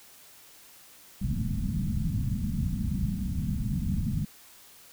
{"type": "low-pass noise", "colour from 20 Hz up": "white", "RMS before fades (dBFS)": -29, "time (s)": [1.21, 4.25], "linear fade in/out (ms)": 5, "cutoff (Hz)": 220, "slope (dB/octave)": 48, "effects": ["white hiss -53 dBFS RMS until 4.92 s"]}